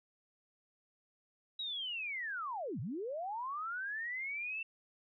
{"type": "linear two-way sweep", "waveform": "sine", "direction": "down then up", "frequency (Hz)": [3889, 100.8, 2697], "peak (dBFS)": -37, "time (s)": [1.59, 4.63], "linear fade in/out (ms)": 5, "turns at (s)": 2.8, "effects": []}